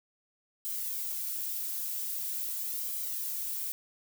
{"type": "noise with flanger", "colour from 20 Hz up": "violet", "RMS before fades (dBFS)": -35, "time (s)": [0.65, 3.72], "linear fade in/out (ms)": 0, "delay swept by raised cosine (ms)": [1.1, 3.5], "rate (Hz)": 0.44, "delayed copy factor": -0.5, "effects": []}